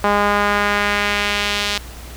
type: tone with band-pass filter sweep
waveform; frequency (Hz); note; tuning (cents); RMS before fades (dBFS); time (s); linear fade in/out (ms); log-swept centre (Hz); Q
sawtooth; 204.8; G#3; -24; -18; 0.04-1.78; 2; 1000 to 3800; 1.3
effects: added 60 Hz sine -33 dBFS peak until 2.16 s + pink hiss -38 dBFS RMS until 2.16 s